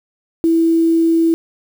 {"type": "tone with quantisation", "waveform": "sine", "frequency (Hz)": 329.6, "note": "E4", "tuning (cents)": 0, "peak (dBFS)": -10, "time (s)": [0.44, 1.34], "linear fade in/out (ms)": 0, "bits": 6, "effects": []}